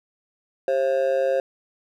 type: tone with amplitude modulation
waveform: triangle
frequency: 535 Hz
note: C5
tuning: 38 cents sharp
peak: -13 dBFS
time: 0.68-1.4 s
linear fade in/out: 2 ms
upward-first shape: sine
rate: 141 Hz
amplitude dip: 85%
effects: none